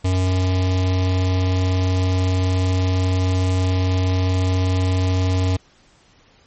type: tone with notch filter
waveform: square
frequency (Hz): 92.5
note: F#2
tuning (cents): 0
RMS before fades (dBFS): -18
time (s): 0.04-5.57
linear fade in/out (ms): 10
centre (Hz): 1500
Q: 1.6
effects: pink hiss -54 dBFS RMS until 6.46 s + MP3 32 kbps